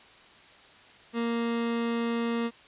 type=tone; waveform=30% pulse; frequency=233.1 Hz; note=A#3; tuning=in tune; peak=-24 dBFS; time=1.13-2.51 s; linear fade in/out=50 ms; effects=white hiss -53 dBFS RMS until 2.67 s + resampled to 8000 Hz